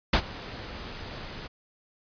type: noise with ADSR envelope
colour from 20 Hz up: pink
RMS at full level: -18 dBFS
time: 0.13-1.48 s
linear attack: 6 ms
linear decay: 73 ms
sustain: -21 dB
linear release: 19 ms
effects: resampled to 11025 Hz